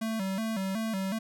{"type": "tone with vibrato", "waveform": "square", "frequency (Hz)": 206.6, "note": "G#3", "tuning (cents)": -9, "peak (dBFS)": -30, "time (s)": [0.01, 1.19], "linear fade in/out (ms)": 10, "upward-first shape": "square", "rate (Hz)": 2.7, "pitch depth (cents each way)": 130, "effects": []}